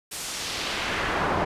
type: noise with band-pass filter sweep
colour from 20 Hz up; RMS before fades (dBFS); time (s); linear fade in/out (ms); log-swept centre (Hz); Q
brown; -28; 0.11-1.45; 10; 10000 to 870; 0.98
effects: resampled to 32000 Hz